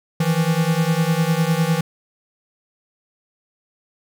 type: beating tone pair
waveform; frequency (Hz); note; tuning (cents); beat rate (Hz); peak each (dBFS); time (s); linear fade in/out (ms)
square; 158.8 / 168.7; D#3 / E3; +36 / +40; 9.9; -20; 0.2-1.81; 5
effects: none